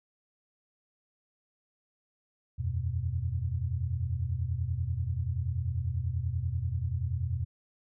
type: chord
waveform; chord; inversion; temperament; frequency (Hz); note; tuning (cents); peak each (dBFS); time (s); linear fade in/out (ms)
sine; E suspended second; none; just; 82.41 / 92.71 / 123.61; E2 / F#2 / B2; 0 / +4 / +2; -33; 2.58-7.45; 20
effects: none